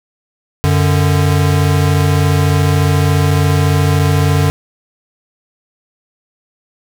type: tone pair together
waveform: square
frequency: 92.9 / 147.03 Hz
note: F#2 / D3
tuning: +7 / +2 cents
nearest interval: minor sixth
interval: 795 cents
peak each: -13 dBFS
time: 0.64-4.5 s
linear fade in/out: 0 ms
effects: none